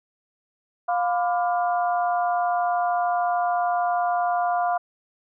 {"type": "harmonic tone with a mistuned harmonic", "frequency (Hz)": 235.4, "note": "A#3", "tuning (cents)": 17, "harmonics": [3, 4, 5, 6], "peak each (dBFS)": [-21, -30, -31, -33], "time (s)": [0.88, 4.78], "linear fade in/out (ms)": 10, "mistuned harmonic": 4, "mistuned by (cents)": 110, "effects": []}